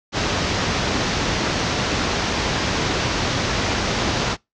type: low-pass noise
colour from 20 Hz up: pink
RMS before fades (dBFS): -21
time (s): 0.12-4.37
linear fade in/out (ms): 50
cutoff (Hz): 6400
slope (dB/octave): 48
effects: noise-tail reverb RT60 0.2 s tail -25 dB re dry + high-pass 60 Hz 12 dB/octave